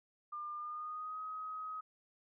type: tone with pitch glide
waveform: sine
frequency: 1200 to 1264 Hz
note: D6 to D#6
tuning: +37 to +27 cents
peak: -40 dBFS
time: 0.32-1.81 s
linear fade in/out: 10 ms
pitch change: +90 cents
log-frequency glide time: 0.56-1.2 s
effects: none